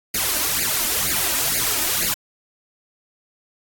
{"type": "noise with flanger", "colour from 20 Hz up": "white", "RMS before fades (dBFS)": -21, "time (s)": [0.14, 2.14], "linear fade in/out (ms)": 5, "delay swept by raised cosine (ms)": [0.43, 3.33], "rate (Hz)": 2.1, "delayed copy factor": 0.95, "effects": ["AAC 64 kbps"]}